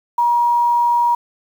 sine tone with quantisation, 953 Hz, A#5, 38 cents sharp, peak -12 dBFS, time 0.18-1.15 s, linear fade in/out 5 ms, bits 7, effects none

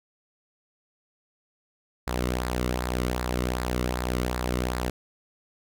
sawtooth tone with flanger, 61.74 Hz, B1, in tune, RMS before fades -28 dBFS, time 2.07-4.9 s, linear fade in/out 5 ms, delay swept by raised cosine 0.32 to 1.24 ms, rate 2.6 Hz, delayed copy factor -0.55, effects none

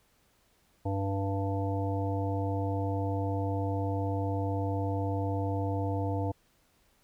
harmonic tone, 98 Hz, G2, in tune, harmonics 1 / 3 / 5 / 7 / 9, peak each -30 / -35 / -37 / -38 / -40 dBFS, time 0.85-6.32 s, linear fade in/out 10 ms, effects pink hiss -68 dBFS RMS until 7.03 s

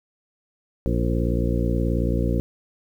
harmonic tone with a mistuned harmonic, 58.6 Hz, A#1, 10 cents sharp, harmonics 1 / 2 / 3 / 4 / 5 / 6 / 8 / 9, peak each -23 / -26 / -28 / -29 / -30 / -31 / -32 / -33 dBFS, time 0.86-2.4 s, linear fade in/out 0 ms, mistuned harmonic 8, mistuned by -36 cents, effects 9-bit

